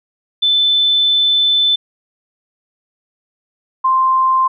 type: tone pair in turn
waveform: sine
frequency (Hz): 3520 / 1046.5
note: A7 / C6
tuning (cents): 0 / 0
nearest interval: octave + major sixth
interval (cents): 2100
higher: first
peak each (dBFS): -10 / -10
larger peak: neither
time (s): 0.42-1.76 / 3.84-4.48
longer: first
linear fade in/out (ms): 10
effects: none